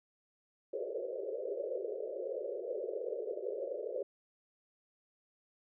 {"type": "band-pass noise", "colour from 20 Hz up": "white", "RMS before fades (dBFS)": -39, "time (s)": [0.73, 4.03], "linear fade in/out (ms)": 5, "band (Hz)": [370, 590], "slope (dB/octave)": 96, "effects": []}